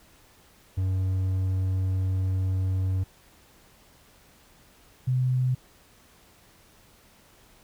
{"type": "tone pair in turn", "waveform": ["triangle", "sine"], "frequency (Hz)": [94, 127.59], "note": ["F#2", "C3"], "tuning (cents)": [28, -43], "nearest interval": "perfect fourth", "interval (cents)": 529, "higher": "second", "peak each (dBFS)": -21, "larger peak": "neither", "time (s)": [[0.77, 3.04], [5.07, 5.55]], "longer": "first", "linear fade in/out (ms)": 10, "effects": ["pink hiss -57 dBFS RMS until 7.63 s"]}